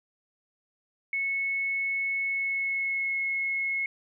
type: tone with pitch glide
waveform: sine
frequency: 2200 to 2177 Hz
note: C#7 to C#7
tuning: -14 to -32 cents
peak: -26 dBFS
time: 1.13-3.86 s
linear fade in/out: 2 ms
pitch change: -18 cents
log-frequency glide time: 2.25-3.18 s
effects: none